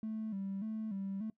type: tone with vibrato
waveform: triangle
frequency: 206.6 Hz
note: G#3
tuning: 9 cents flat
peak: -33 dBFS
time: 0.03-1.3 s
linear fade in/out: 2 ms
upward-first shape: square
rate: 1.7 Hz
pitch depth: 100 cents each way
effects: noise-tail reverb RT60 0.1 s tail -23 dB re dry + tanh soft clip ceiling -33 dBFS